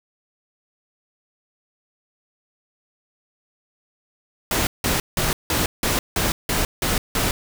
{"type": "noise bursts", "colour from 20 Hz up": "pink", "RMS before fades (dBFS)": -21, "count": 9, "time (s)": [4.51, 7.31], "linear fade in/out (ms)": 2, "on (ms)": 160, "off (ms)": 170, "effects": []}